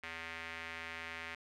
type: tone with band-pass filter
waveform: square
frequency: 82.41 Hz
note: E2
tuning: in tune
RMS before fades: -45 dBFS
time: 0.03-1.35 s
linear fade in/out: 5 ms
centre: 2100 Hz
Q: 2.4
effects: none